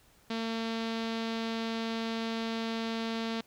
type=tone with low-pass filter; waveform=sawtooth; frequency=226.6 Hz; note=A#3; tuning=49 cents flat; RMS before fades=-34 dBFS; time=0.3-3.41 s; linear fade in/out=5 ms; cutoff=4100 Hz; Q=2.3; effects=pink hiss -63 dBFS RMS until 3.46 s